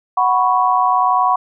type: chord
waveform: sine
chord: F# suspended fourth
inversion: none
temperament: equal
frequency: 740 / 987.8 / 1108.7 Hz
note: F#5 / B5 / C#6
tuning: 0 / 0 / 0 cents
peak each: -16 dBFS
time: 0.17-1.36 s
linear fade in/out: 5 ms
effects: none